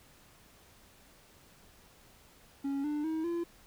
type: tone with pitch steps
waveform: triangle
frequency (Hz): 277.2 / 297.1 / 318.4 / 341.3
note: C#4 / D4 / D#4 / F4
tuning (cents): 0 / +20 / +40 / -40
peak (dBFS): -29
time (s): 2.64-3.44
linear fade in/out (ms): 10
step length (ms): 200
effects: pink hiss -60 dBFS RMS until 3.66 s